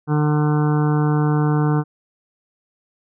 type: harmonic tone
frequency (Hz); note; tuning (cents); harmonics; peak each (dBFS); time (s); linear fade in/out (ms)
150; D3; +37; 1 / 2 / 3 / 5 / 6 / 7 / 8 / 9 / 10; -16 / -22 / -26 / -30 / -32 / -33 / -34 / -35 / -36; 0.07-1.84; 50
effects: none